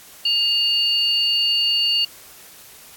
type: tone pair together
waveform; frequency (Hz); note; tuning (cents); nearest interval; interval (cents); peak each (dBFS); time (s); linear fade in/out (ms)
sine; 2825 / 4484; F7 / C#8; +19 / +19; minor sixth; 800; -18 / -20; 0.25-2.05; 5
effects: white hiss -44 dBFS RMS until 2.96 s + AAC 64 kbps